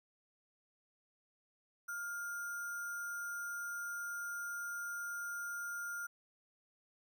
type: tone with sample-and-hold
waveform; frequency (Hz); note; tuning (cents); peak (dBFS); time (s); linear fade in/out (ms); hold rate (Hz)
sine; 1411; F6; +17; -39; 1.88-6.07; 10; 7350
effects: none